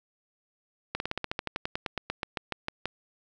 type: slowing click train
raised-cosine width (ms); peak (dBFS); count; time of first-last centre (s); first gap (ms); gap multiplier
0.3; -14; 20; 0.95-2.856; 51; 1.07
effects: none